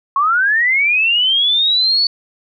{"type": "linear sweep", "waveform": "sine", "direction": "up", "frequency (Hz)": [1075, 4498], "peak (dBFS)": -11, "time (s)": [0.16, 2.07], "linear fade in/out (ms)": 2, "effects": []}